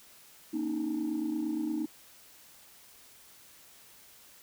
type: tone cluster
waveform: sine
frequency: 233.9 / 281.9 / 310.7 Hz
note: A#3 / C#4 / D#4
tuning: +6 / +29 / -2 cents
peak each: -35 / -36 / -30 dBFS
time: 0.53-1.86 s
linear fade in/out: 10 ms
effects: tanh soft clip ceiling -25 dBFS + white hiss -56 dBFS RMS until 4.42 s